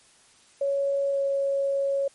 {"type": "tone with pitch glide", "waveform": "sine", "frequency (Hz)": [557, 553.2], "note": ["C#5", "C#5"], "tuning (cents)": [8, -4], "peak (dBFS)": -22, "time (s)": [0.61, 2.08], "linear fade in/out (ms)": 5, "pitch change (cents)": -12, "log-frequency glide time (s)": [1.11, 1.18], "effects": ["white hiss -57 dBFS RMS until 2.14 s", "MP3 48 kbps"]}